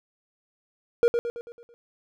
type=tone with echo; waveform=triangle; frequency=472.5 Hz; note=A#4; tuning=23 cents sharp; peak=-13 dBFS; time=1.03-1.08 s; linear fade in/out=0 ms; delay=110 ms; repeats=6; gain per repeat=-6 dB; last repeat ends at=1.74 s; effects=none